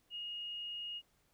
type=tone; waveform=sine; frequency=2865 Hz; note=F7; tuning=44 cents sharp; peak=-40 dBFS; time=0.1-1.02 s; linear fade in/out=50 ms; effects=pink hiss -74 dBFS RMS until 1.33 s